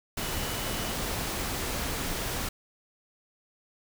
sine tone in noise, 2960 Hz, F#7, in tune, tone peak -43 dBFS, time 0.21-0.92 s, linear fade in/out 5 ms, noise pink, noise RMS -32 dBFS, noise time 0.17-2.49 s, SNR -14 dB, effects none

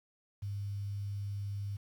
sine tone with quantisation, 100.7 Hz, G2, 47 cents sharp, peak -35 dBFS, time 0.42-1.77 s, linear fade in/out 10 ms, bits 10, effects none

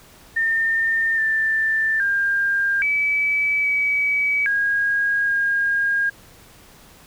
sine tone with pitch steps, 1811 / 1775 / 1602 / 2295 / 2279 / 1635 / 1622 Hz, A6 / A6 / G6 / D7 / C#7 / G#6 / G#6, +49 / +15 / +37 / -40 / +47 / -28 / -41 cents, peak -17 dBFS, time 0.36-6.1 s, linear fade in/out 10 ms, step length 820 ms, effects pink hiss -48 dBFS RMS until 7.06 s

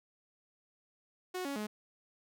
sawtooth tone with pitch steps, 366.7 / 279.7 / 211.6 Hz, F#4 / C#4 / G#3, -15 / +16 / +33 cents, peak -32 dBFS, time 1.34-1.67 s, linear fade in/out 10 ms, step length 110 ms, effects none

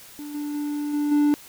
triangle tone with level steps, 293.7 Hz, D4, in tune, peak -31 / -25 / -23 / -19 / -14 dBFS, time 0.19-1.34 s, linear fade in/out 0 ms, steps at 0.34 / 0.54 / 0.93 / 1.11 s, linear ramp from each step 10 ms, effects white hiss -46 dBFS RMS until 1.48 s

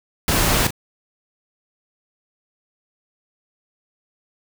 pink noise with echo, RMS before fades -18 dBFS, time 0.28-0.67 s, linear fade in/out 2 ms, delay 37 ms, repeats 1, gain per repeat -10 dB, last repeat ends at 0.707 s, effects none

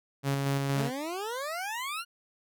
sawtooth tone with tremolo, 138.59 Hz, C#3, in tune, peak -22 dBFS, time 0.23-0.91 s, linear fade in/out 50 ms, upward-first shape square, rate 4.3 Hz, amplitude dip 25%
20% pulse exponential sweep, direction up, 196 to 1454 Hz, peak -28 dBFS, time 0.74-2.05 s, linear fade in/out 50 ms
effects none

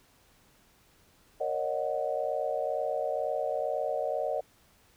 sine chord, D# minor seventh, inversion second, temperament equal with one note detuned, 466.2 / 554.4 / 616.5 / 740 Hz, A#4 / C#5 / D#5 / F#5, 0 / 0 / -16 / 0 cents, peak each -36 / -33 / -32 / -35 dBFS, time 1.4-4.41 s, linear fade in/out 10 ms, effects pink hiss -63 dBFS RMS until 4.96 s

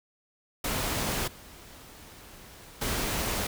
pink noise with level steps, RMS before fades -30 / -49 / -30 dBFS, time 0.64-3.47 s, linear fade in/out 5 ms, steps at 1.27 / 2.81 s, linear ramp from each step 10 ms, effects none

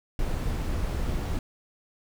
brown noise, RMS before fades -28 dBFS, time 0.19-1.39 s, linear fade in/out 2 ms, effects none

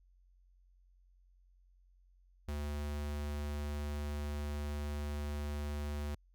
square tone, 73.42 Hz, D2, in tune, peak -37 dBFS, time 2.48-6.15 s, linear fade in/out 5 ms, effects added 45 Hz sine -63 dBFS peak until 6.34 s

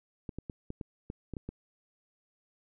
clicks, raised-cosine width 3 ms, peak -25 dBFS, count 9, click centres 0.292 / 0.386 / 0.498 / 0.704 / 0.812 / 1.101 / 1.337 / 1.368 / 1.49 s, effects none

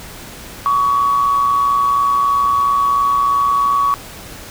sine tone with amplitude modulation, 1126 Hz, C#6, 27 cents sharp, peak -9 dBFS, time 0.66-3.94 s, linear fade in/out 0 ms, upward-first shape sine, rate 123 Hz, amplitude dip 45%, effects tanh soft clip ceiling -5 dBFS + pink hiss -34 dBFS RMS until 4.5 s

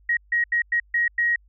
sine tone bursts at uneven times, 1891 Hz, A#6, 24 cents sharp, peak -18 dBFS, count 6, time 0.09-0.17 / 0.32-0.44 / 0.52-0.62 / 0.72-0.8 / 0.94-1.08 / 1.18-1.36 s, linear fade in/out 5 ms, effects added 50 Hz sine -53 dBFS peak until 1.48 s

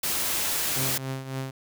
white noise, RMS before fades -27 dBFS, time 0.03-0.98 s, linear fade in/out 5 ms
sawtooth tone with tremolo, 133 Hz, C3, 29 cents sharp, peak -24 dBFS, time 0.76-1.51 s, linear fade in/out 5 ms, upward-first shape triangle, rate 3.6 Hz, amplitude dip 70%
effects none

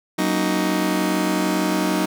sawtooth chord, D# minor seventh, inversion first, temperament just, 186.68 / 233.3 / 280 / 311.1 Hz, F#3 / A#3 / C#4 / D#4, +16 / +2 / +18 / 0 cents, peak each -19 / -24 / -23 / -18 dBFS, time 0.18-2.06 s, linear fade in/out 10 ms, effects none

